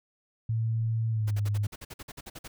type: tone with pitch glide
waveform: sine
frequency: 112.8 to 103.44 Hz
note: A2 to G#2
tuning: +44 to -6 cents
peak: -25 dBFS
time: 0.49-1.67 s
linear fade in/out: 5 ms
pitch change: -150 cents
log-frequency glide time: 1.1-1.34 s
type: noise bursts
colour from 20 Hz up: pink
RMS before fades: -42 dBFS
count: 14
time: 1.27-2.48 s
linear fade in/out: 10 ms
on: 40 ms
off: 50 ms
effects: none